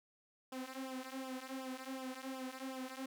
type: tone with flanger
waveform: sawtooth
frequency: 261.6 Hz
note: C4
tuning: in tune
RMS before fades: -45 dBFS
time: 0.52-3.06 s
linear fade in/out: 5 ms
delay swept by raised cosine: 0.47 to 4.17 ms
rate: 2.7 Hz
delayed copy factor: -0.85
effects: none